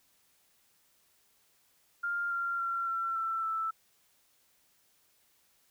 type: tone with pitch steps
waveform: sine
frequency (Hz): 1400 / 1383.9 / 1368 / 1352.3 / 1336.8 / 1321.4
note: F6 / F6 / F6 / E6 / E6 / E6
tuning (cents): +4 / -16 / -36 / +44 / +24 / +4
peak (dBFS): -30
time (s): 2.03-3.71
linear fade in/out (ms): 10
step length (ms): 280
effects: white hiss -69 dBFS RMS until 5.7 s